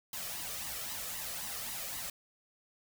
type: noise with flanger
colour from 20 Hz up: white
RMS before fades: -40 dBFS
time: 0.13-2.1 s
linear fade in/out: 2 ms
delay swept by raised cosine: 1 to 1.68 ms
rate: 3.8 Hz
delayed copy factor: +0.6
effects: none